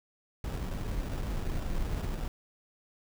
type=noise with sample-and-hold; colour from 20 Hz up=brown; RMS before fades=-33 dBFS; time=0.44-2.28 s; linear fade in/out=2 ms; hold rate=2100 Hz; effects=none